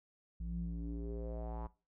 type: tone with low-pass filter sweep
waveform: square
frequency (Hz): 57.2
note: A#1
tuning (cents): -32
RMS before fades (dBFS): -41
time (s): 0.4-1.67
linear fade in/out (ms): 5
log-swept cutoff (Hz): 130 to 990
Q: 4.1
effects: noise-tail reverb RT60 0.3 s tail -19 dB re dry